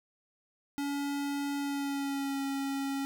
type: tone with pitch glide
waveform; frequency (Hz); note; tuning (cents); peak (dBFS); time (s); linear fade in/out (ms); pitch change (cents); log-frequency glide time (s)
square; 283.3 to 274.8; C#4 to C#4; +38 to -15; -32; 0.78-3.05; 0; -53; 1.57-2.42
effects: none